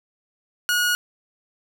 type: tone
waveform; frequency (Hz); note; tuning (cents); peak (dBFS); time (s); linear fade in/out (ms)
sawtooth; 1449; F#6; -37; -15; 0.69-0.95; 0
effects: none